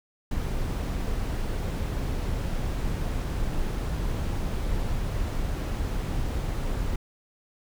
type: noise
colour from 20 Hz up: brown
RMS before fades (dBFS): -28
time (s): 0.31-6.96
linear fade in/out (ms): 5
effects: none